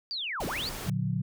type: linear two-way sweep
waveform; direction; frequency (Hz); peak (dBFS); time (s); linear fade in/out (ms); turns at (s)
sine; down then up; 4800 to 108.9 to 4800; -31; 0.11-0.69; 0; 0.46
type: noise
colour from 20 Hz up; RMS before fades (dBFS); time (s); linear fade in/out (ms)
pink; -38; 0.4-0.9; 5
type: chord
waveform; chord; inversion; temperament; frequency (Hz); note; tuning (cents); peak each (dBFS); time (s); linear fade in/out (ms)
sine; Bb augmented; none; just; 116.54 / 145.68 / 182.1; Bb2 / D3 / F#3; 0 / -14 / -27; -31; 0.86-1.22; 10
effects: none